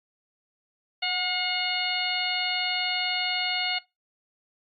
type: harmonic tone with a mistuned harmonic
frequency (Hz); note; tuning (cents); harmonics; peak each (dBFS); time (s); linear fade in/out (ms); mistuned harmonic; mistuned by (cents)
720; F#5; -47; 1 / 2 / 3 / 4 / 5 / 6; -33 / -36 / -30 / -29 / -35 / -32; 1.02-3.79; 10; 1; +29
effects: noise-tail reverb RT60 0.2 s tail -19 dB re dry + AAC 64 kbps